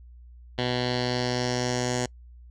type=tone with low-pass filter sweep; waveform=10% pulse; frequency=124 Hz; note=B2; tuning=7 cents sharp; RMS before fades=-27 dBFS; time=0.58-2.06 s; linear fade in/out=5 ms; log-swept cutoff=3700 to 6900 Hz; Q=3.6; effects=noise-tail reverb RT60 0.1 s tail -25 dB re dry + added 60 Hz sine -45 dBFS peak until 2.5 s